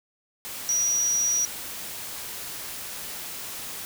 sine tone in noise, 5790 Hz, F#8, 38 cents flat, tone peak -21 dBFS, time 0.69-1.45 s, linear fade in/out 0 ms, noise white, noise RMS -36 dBFS, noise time 0.45-3.85 s, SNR +12 dB, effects none

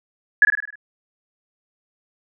sine tone with echo, 1692 Hz, G#6, 32 cents sharp, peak -8 dBFS, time 0.42-0.45 s, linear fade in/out 2 ms, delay 51 ms, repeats 6, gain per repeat -5 dB, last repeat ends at 0.756 s, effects none

